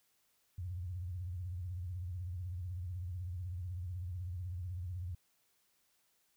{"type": "tone with vibrato", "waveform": "sine", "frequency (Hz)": 89.4, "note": "F2", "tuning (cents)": 41, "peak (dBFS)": -38, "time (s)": [0.58, 5.15], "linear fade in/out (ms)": 5, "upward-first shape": "sine", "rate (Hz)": 16, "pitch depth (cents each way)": 130, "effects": ["white hiss -75 dBFS RMS until 6.36 s"]}